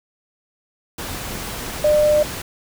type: tone in noise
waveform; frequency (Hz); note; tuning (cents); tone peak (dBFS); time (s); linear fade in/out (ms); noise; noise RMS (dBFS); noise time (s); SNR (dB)
sine; 600; D5; +37; -12; 1.84-2.23; 5; pink; -29; 0.98-2.42; +14
effects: none